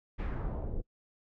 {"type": "noise with low-pass filter sweep", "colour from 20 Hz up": "brown", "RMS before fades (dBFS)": -35, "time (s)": [0.18, 0.82], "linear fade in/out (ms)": 20, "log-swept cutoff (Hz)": [2600, 370], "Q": 1.4, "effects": ["noise-tail reverb RT60 0.1 s tail -23 dB re dry"]}